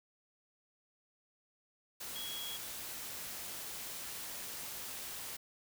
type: tone in noise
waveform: sine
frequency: 3322 Hz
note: G#7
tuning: in tune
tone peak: -42 dBFS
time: 2.15-2.57 s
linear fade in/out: 10 ms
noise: white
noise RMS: -44 dBFS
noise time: 2-5.37 s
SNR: -1 dB
effects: none